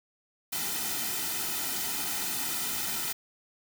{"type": "noise with comb filter", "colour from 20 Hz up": "white", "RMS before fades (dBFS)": -32, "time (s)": [0.52, 3.13], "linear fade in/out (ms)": 10, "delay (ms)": 1.8, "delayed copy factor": -0.75, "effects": []}